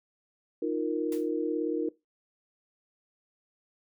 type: chord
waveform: sine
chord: Eb suspended second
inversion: none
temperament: equal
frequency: 311.1 / 349.2 / 466.2 Hz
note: Eb4 / F4 / Bb4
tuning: 0 / 0 / 0 cents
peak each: -31 / -32 / -31 dBFS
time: 0.62-1.89 s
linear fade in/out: 5 ms
type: noise with exponential decay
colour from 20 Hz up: white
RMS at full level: -42 dBFS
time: 1.12-1.31 s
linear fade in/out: 2 ms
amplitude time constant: 40 ms
effects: noise-tail reverb RT60 0.2 s tail -19 dB re dry